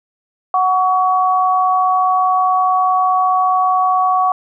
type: tone pair together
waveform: sine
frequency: 740 / 1126.2 Hz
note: F#5 / C#6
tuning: 0 / +27 cents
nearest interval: perfect fifth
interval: 727 cents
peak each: -14 dBFS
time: 0.54-4.32 s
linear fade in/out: 2 ms
effects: none

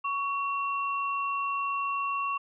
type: tone pair together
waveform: sine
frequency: 1118.4 / 2727 Hz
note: C#6 / F7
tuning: +15 / -42 cents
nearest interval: octave + minor third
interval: 1543 cents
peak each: -28 / -35 dBFS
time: 0.04-2.38 s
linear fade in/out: 10 ms
effects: none

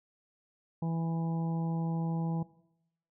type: harmonic tone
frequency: 164.81 Hz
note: E3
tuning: in tune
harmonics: 1 / 2 / 3 / 4 / 5 / 6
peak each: -30 / -43 / -45 / -49 / -44 / -51 dBFS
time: 0.82-2.43 s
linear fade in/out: 5 ms
effects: noise-tail reverb RT60 0.8 s tail -19 dB re dry

